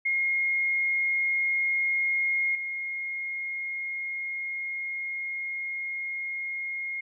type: tone with level steps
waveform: sine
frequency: 2145 Hz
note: C7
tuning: 42 cents sharp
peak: -23 / -30 dBFS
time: 0.05-7.01 s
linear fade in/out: 10 ms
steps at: 2.55 s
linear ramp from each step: 2 ms
effects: none